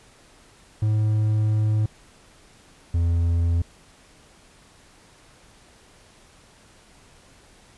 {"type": "tone pair in turn", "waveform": "triangle", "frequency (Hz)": [107.5, 84.7], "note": ["A2", "E2"], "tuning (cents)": [-40, 48], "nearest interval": "major third", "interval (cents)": 412, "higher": "first", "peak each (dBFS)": -16, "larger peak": "neither", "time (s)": [[0.82, 1.86], [2.94, 3.62]], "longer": "first", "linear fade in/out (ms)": 5, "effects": ["pink hiss -53 dBFS RMS until 7.77 s", "resampled to 24000 Hz"]}